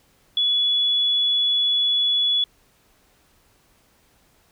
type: tone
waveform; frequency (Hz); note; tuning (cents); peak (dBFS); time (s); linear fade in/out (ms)
sine; 3406; G#7; +43; -17; 0.37-2.44; 2
effects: pink hiss -60 dBFS RMS until 4.51 s